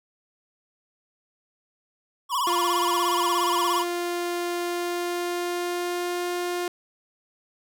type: tone with vibrato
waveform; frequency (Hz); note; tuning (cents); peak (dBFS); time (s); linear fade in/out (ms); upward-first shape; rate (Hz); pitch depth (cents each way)
square; 1046.5; C6; 0; -23; 2.29-3.85; 50; sine; 17; 150
type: tone with pitch glide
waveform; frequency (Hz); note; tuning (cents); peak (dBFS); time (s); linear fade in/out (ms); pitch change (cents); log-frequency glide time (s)
sawtooth; 349.2 to 353.5; F4 to F4; 0 to +21; -22; 2.47-6.68; 2; +21; 4.62-6.28
effects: none